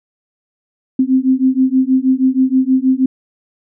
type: beating tone pair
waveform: sine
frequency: 257.8 / 264.1 Hz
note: C4 / C4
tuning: -26 / +16 cents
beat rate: 6.3 Hz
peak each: -13 dBFS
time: 0.99-3.06 s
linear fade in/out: 5 ms
effects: none